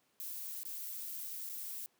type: noise with dropouts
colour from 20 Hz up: violet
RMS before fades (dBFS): -43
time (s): 0.2-1.86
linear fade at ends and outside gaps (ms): 0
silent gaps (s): 0.633-0.653 / 1.491-1.497
effects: pink hiss -74 dBFS RMS until 1.99 s + high-pass 200 Hz 12 dB/octave